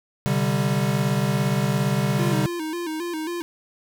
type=chord; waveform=square; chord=C suspended second; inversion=none; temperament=equal with one note detuned; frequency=129.46 / 146.83 / 196 Hz; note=C3 / D3 / G3; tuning=-18 / 0 / 0 cents; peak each=-25 dBFS; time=0.26-2.46 s; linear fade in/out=0 ms
type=tone with vibrato; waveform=square; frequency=329.6 Hz; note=E4; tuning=in tune; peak=-27 dBFS; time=2.19-3.42 s; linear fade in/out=0 ms; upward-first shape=square; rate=3.7 Hz; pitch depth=88 cents each way
effects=none